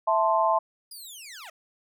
sine chord, A minor, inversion second, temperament equal, 659.3 / 880 / 1046.5 Hz, E5 / A5 / C6, 0 / 0 / 0 cents, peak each -24 dBFS, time 0.07-0.59 s, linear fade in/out 10 ms
15% pulse linear sweep, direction down, 4978 to 587.3 Hz, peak -34 dBFS, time 0.91-1.5 s, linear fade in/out 5 ms
effects none

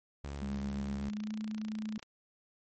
sawtooth tone with vibrato, 70.5 Hz, C#2, 30 cents sharp, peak -35 dBFS, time 0.24-1.09 s, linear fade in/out 0 ms, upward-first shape triangle, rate 13 Hz, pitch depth 12 cents each way
sine tone with pitch glide, 203.7 to 215.6 Hz, G#3 to A3, -33 to -35 cents, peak -35 dBFS, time 0.42-1.98 s, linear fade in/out 2 ms, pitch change +98 cents, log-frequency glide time 0.94-1.34 s
click train, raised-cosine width 0.2 ms, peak -30 dBFS, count 28, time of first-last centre 1.1-2.028 s, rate 29.1 Hz
effects MP3 32 kbps

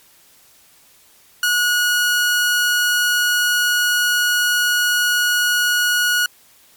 sawtooth tone, 1454 Hz, F#6, 31 cents flat, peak -11 dBFS, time 1.43-6.26 s, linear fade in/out 2 ms, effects white hiss -51 dBFS RMS until 6.76 s + MP3 96 kbps

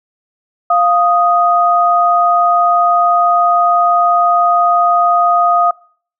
sine tone pair together, 698.5 / 1244.5 Hz, F5 / D#6, 0 / 0 cents, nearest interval minor seventh, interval 1000 cents, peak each -11 dBFS, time 0.7-5.71 s, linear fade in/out 5 ms, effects noise-tail reverb RT60 0.5 s tail -24 dB re dry

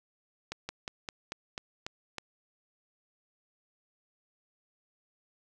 slowing click train, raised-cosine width 0.2 ms, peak -19 dBFS, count 8, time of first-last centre 0.52-2.183 s, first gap 170 ms, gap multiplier 1.11, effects none

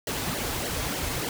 pink noise with flanger, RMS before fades -30 dBFS, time 0.07-1.29 s, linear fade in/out 2 ms, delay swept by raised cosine 0.78 to 5.68 ms, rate 3.4 Hz, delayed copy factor -1, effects none

